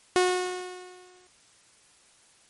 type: tone with exponential decay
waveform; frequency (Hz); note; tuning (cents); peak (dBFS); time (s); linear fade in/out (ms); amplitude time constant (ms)
sawtooth; 363.9; F#4; -29; -14; 0.16-1.27; 0; 240
effects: white hiss -59 dBFS RMS until 2.49 s + MP3 48 kbps